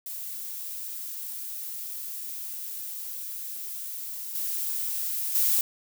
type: noise with level steps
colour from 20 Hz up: violet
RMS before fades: -36 / -30 / -23 dBFS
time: 0.06-5.61 s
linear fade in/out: 2 ms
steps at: 4.35 / 5.35 s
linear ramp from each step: 2 ms
effects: none